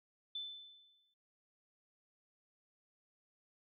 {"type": "tone with exponential decay", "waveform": "sine", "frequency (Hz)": 3520, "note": "A7", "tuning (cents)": 0, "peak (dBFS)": -38, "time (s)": [0.35, 1.14], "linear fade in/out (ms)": 5, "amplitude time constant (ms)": 170, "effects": []}